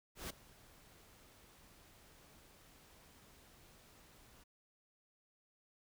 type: noise with ADSR envelope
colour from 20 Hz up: pink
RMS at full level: -42 dBFS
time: 0.15-4.44 s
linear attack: 150 ms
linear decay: 8 ms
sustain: -21 dB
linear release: 11 ms
effects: none